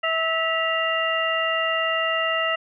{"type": "harmonic tone with a mistuned harmonic", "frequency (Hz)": 651, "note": "E5", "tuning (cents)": -22, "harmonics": [1, 2, 3, 4], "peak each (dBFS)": [-26, -26, -26, -26], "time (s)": [0.03, 2.56], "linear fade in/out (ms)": 10, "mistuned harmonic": 4, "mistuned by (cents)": 120, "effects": []}